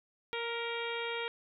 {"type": "harmonic tone with a mistuned harmonic", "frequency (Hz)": 466.2, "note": "A#4", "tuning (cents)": 0, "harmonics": [1, 2, 3, 4, 5, 6, 7, 8], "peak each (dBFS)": [-38, -42, -43, -45, -41, -47, -44, -48], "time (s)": [0.33, 1.28], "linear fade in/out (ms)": 0, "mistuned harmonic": 4, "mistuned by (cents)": 25, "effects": []}